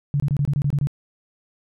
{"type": "tone bursts", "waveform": "sine", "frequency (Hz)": 142.8, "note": "D3", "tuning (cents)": -48, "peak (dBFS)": -17, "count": 9, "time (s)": [0.14, 0.871], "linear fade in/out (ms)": 0, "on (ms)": 59, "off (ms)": 25, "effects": []}